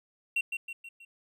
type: tone with echo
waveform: triangle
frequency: 2734 Hz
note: F7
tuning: 37 cents flat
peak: -23 dBFS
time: 0.36-0.41 s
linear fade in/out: 5 ms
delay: 160 ms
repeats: 4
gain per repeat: -6 dB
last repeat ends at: 1.05 s
effects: tanh soft clip ceiling -19 dBFS